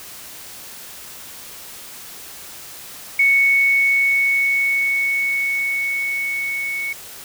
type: tone with level ramp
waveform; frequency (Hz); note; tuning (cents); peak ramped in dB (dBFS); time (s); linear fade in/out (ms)
sine; 2217; C#7; 0; -11 to -22; 3.19-6.93; 5
effects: white hiss -37 dBFS RMS until 7.24 s